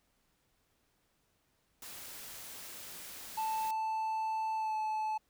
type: noise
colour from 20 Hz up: white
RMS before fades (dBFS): -47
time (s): 1.82-3.71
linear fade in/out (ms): 2
type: tone with pitch glide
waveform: triangle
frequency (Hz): 880 to 866.4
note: A5 to A5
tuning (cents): 0 to -27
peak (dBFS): -30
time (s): 3.37-5.18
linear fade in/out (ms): 10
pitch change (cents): -27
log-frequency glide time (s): 4.56-4.76
effects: pink hiss -75 dBFS RMS until 5.29 s